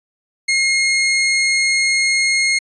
sawtooth tone, 2147 Hz, C7, 44 cents sharp, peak -10 dBFS, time 0.48-2.59 s, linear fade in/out 10 ms, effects resampled to 22050 Hz

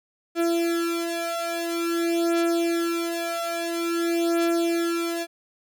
35% pulse beating tone pair, 337.4 / 337.89 Hz, E4 / E4, +40 / +43 cents, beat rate 0.49 Hz, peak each -24 dBFS, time 0.35-5.27 s, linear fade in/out 50 ms, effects none

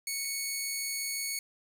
10% pulse tone pair in turn, 2217 / 2217 Hz, C#7 / C#7, 0 / 0 cents, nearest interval unison, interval 0 cents, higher neither, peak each -23 / -23 dBFS, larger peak neither, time 0.07-0.25 / 0.25-1.39 s, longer second, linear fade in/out 2 ms, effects none

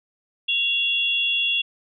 sine tone pair together, 2765 / 3367 Hz, F7 / G#7, -18 / +23 cents, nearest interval minor third, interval 341 cents, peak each -22 dBFS, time 0.48-1.62 s, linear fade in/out 10 ms, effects none

